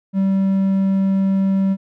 triangle tone, 193.4 Hz, G3, 23 cents flat, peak -12 dBFS, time 0.13-1.77 s, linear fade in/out 50 ms, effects none

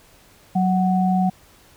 sine tone pair together, 185.75 / 743 Hz, F#3 / F#5, +7 / +7 cents, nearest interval 2 octaves, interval 2400 cents, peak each -17 / -21 dBFS, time 0.55-1.3 s, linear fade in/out 10 ms, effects pink hiss -52 dBFS RMS until 1.76 s

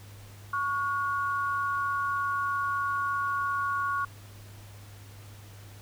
sine tone pair together, 1114 / 1437.2 Hz, C#6 / F6, +8 / +49 cents, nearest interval major third, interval 441 cents, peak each -28 / -31 dBFS, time 0.53-4.05 s, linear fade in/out 5 ms, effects added 101 Hz sine -46 dBFS peak until 5.81 s + pink hiss -53 dBFS RMS until 5.81 s

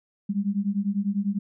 sine beating tone pair, 195.9 / 205.9 Hz, G3 / G#3, -1 / -15 cents, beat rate 10 Hz, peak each -26 dBFS, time 0.29-1.39 s, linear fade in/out 10 ms, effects none

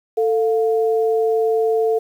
sine tone pair together, 444.5 / 704 Hz, A4 / F5, +18 / +14 cents, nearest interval minor sixth, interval 796 cents, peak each -15 / -24 dBFS, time 0.17-1.99 s, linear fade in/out 10 ms, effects 8-bit

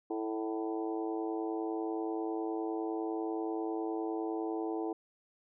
harmonic tone with a mistuned harmonic, 110 Hz, A2, in tune, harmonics 3 / 4 / 5 / 6 / 7 / 8 / 9, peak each -35 / -38 / -50 / -48 / -42 / -48 / -51 dBFS, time 0.1-4.93 s, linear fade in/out 5 ms, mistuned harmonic 7, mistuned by -21 cents, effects none

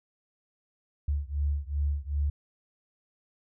sine beating tone pair, 71.1 / 73.7 Hz, C#2 / D2, +45 / +7 cents, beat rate 2.6 Hz, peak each -29 / -30 dBFS, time 1.08-2.3 s, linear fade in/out 5 ms, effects none

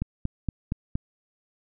click train, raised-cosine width 5 ms, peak -14 dBFS, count 5, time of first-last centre 0.02-0.955 s, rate 4.28 Hz, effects none

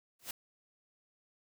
white noise with exponential growth, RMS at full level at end -35 dBFS, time 0.19-0.31 s, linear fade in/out 5 ms, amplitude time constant 26 ms, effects none

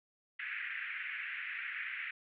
pink band-pass noise, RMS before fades -41 dBFS, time 0.39-2.11 s, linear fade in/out 5 ms, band 1600 to 2500 Hz, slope 48 dB/octave, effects none

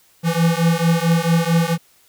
square beating tone pair, 164.81 / 169.31 Hz, E3 / E3, 0 / +47 cents, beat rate 4.5 Hz, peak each -18 dBFS, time 0.23-1.78 s, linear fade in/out 50 ms, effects white hiss -55 dBFS RMS until 2.08 s

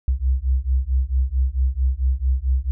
sine beating tone pair, 62.8 / 67.3 Hz, B1 / C2, +30 / +49 cents, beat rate 4.5 Hz, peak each -20 dBFS, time 0.08-2.71 s, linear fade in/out 0 ms, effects none

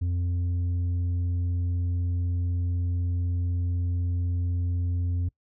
triangle tone with tanh clipping, 88 Hz, F2, 14 cents sharp, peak -25 dBFS, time 0.01-5.29 s, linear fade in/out 10 ms, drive 9 dB, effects noise-tail reverb RT60 0.1 s tail -23 dB re dry

